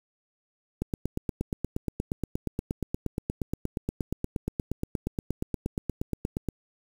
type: click train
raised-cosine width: 3 ms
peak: -15 dBFS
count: 49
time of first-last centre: 0.82-6.487 s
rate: 8.47 Hz
effects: 7-bit